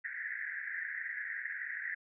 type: band-pass noise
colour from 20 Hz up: white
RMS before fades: -40 dBFS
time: 0.04-1.95 s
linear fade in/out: 10 ms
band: 1600 to 2000 Hz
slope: 96 dB/octave
effects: none

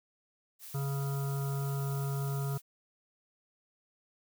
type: noise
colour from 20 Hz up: blue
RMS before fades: -47 dBFS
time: 0.59-2.62 s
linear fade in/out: 50 ms
type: harmonic tone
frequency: 138.59 Hz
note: C#3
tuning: in tune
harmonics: 1 / 3 / 5 / 7 / 9 / 10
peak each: -31 / -43 / -47 / -50 / -49 / -52 dBFS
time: 0.74-2.58 s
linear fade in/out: 10 ms
effects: none

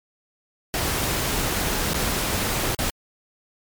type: noise with dropouts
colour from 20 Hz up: pink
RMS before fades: -24 dBFS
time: 0.74-2.9 s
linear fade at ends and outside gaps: 0 ms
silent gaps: 1.934-1.943 / 2.748-2.789 s
effects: MP3 96 kbps

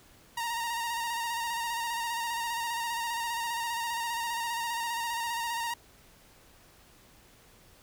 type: tone with vibrato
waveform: sawtooth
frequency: 932.3 Hz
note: A#5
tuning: in tune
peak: -27 dBFS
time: 0.37-5.74 s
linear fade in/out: 5 ms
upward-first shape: square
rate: 15 Hz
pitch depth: 29 cents each way
effects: pink hiss -58 dBFS RMS until 7.82 s

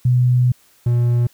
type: tone pair in turn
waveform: sine / triangle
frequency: 124.5 / 120.18 Hz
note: B2 / B2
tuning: +14 / -47 cents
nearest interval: minor second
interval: 61 cents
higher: first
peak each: -11 dBFS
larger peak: neither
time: 0.05-0.52 / 0.86-1.27 s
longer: first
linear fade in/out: 5 ms
effects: white hiss -54 dBFS RMS until 1.33 s

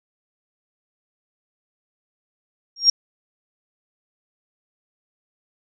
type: tone with exponential growth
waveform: sine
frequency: 5580 Hz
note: F8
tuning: 2 cents flat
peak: -6 dBFS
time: 2.76-2.9 s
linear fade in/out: 5 ms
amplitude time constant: 29 ms
effects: none

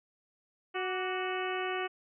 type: harmonic tone with a mistuned harmonic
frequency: 370 Hz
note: F#4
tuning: in tune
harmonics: 1 / 2 / 3 / 4 / 5 / 6 / 7 / 8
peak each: -35 / -38 / -40 / -41 / -42 / -43 / -43 / -44 dBFS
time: 0.74-1.88 s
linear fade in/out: 20 ms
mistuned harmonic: 3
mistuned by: +71 cents
effects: none

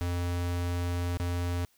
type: tone with dropouts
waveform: square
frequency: 87.7 Hz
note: F2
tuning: 8 cents sharp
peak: -29 dBFS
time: 0.01-1.65 s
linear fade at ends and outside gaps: 0 ms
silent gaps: 1.172-1.199 s
effects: white hiss -67 dBFS RMS until 1.77 s

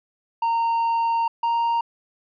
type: tone pair in turn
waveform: triangle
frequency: 922 / 930.6 Hz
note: A#5 / A#5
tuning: -19 / -3 cents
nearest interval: unison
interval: 16 cents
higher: second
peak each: -17 dBFS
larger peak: neither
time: 0.42-1.28 / 1.43-1.81 s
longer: first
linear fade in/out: 5 ms
effects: resampled to 11025 Hz

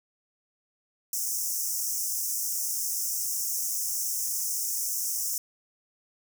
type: high-pass noise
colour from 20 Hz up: pink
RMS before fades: -30 dBFS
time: 1.13-5.38 s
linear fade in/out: 2 ms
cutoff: 5400 Hz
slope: 96 dB/octave
effects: none

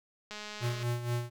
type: click train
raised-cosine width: 0.2 ms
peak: -25 dBFS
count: 110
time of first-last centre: 0.31-0.829 s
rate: 210 Hz
type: tone with tremolo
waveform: square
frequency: 120.2 Hz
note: B2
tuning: 46 cents flat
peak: -29 dBFS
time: 0.6-1.3 s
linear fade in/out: 50 ms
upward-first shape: sine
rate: 4.2 Hz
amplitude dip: 65%
effects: none

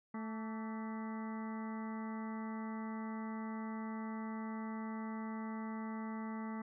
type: harmonic tone with a mistuned harmonic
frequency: 220 Hz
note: A3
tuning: in tune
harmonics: 1 / 2 / 3 / 4 / 5 / 6 / 7 / 8 / 9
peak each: -40 / -53 / -56 / -50 / -52 / -56 / -62 / -63 / -55 dBFS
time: 0.14-6.62 s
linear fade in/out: 5 ms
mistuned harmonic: 5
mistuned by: +65 cents
effects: none

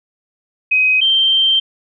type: tone pair in turn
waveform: sine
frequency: 2522 / 3139 Hz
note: D#7 / G7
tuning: +23 / +2 cents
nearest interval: major third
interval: 379 cents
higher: second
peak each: -10 dBFS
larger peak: neither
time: 0.71-1.01 / 1.01-1.6 s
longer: second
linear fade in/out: 10 ms
effects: none

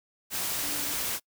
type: tone in noise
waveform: sine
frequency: 289.8 Hz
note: D4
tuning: 23 cents flat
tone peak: -42 dBFS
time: 0.59-0.96 s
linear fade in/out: 50 ms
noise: white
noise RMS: -31 dBFS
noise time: 0.3-1.2 s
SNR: -14 dB
effects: noise-tail reverb RT60 0.1 s tail -25 dB re dry

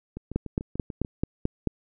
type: two click trains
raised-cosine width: 3 ms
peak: -11 / -22 dBFS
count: 7 / 7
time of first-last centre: 0.36-1.673 / 0.17-1.048 s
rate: 4.57 / 6.83 Hz
effects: none

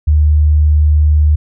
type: tone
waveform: sine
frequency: 75.5 Hz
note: D2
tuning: 48 cents sharp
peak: -6 dBFS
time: 0.07-1.36 s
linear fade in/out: 10 ms
effects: none

